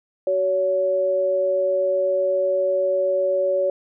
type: tone pair together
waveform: sine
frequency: 376.1 / 563.5 Hz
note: F#4 / C#5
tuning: +28 / +28 cents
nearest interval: perfect fifth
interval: 700 cents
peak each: -26 / -18 dBFS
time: 0.27-3.7 s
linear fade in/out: 2 ms
effects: none